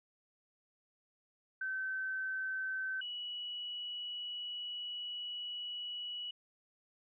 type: tone pair in turn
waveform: sine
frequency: 1537 / 2935 Hz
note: G6 / F#7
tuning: -35 / -15 cents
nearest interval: major seventh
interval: 1120 cents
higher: second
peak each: -35 / -39 dBFS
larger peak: first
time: 1.61-3.01 / 3.01-6.31 s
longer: second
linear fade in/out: 5 ms
effects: none